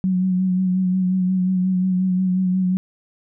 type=tone with vibrato; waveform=sine; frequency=185 Hz; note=F#3; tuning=in tune; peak=-16 dBFS; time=0.04-2.77 s; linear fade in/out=0 ms; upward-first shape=sine; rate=5.6 Hz; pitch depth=31 cents each way; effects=none